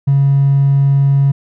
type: tone with hard clipping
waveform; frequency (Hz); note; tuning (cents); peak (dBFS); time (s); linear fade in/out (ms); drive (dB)
triangle; 138.8; C#3; +3; -8; 0.07-1.32; 10; 3
effects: none